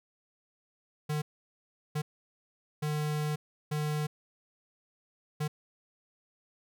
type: tone bursts at uneven times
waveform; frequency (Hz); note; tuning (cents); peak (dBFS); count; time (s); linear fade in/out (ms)
square; 150.8; D3; +46; -30; 5; 1.09-1.22 / 1.95-2.02 / 2.82-3.36 / 3.71-4.07 / 5.4-5.48; 10
effects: none